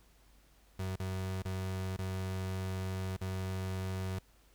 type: tone with dropouts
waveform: 35% pulse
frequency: 94.1 Hz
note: F#2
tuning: 30 cents sharp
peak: -33 dBFS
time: 0.79-4.19 s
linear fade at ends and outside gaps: 5 ms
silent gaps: 0.96-0.998 / 1.422-1.451 / 1.965-1.988 / 3.166-3.212 s
effects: added 50 Hz sine -63 dBFS peak until 4.54 s + pink hiss -67 dBFS RMS until 4.54 s